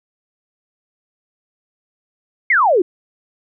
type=exponential sweep; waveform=sine; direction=down; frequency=2240 to 330 Hz; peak=-10 dBFS; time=2.5-2.82 s; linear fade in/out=5 ms; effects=none